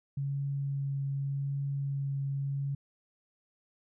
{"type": "tone with vibrato", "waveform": "sine", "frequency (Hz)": 139, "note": "C#3", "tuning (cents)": 5, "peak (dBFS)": -30, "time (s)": [0.17, 2.75], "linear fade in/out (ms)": 5, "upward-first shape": "triangle", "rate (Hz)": 0.85, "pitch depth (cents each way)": 11, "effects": []}